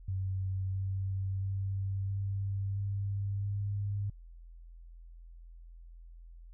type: tone with pitch steps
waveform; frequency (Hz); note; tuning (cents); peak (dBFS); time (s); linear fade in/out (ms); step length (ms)
sine; 95 / 96.16 / 97.33 / 98.52 / 99.72 / 100.94; F#2 / G2 / G2 / G2 / G2 / G#2; +46 / -33 / -12 / +9 / +30 / -49; -31; 0.08-4.1; 5; 670
effects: added 42 Hz sine -48 dBFS peak until 6.53 s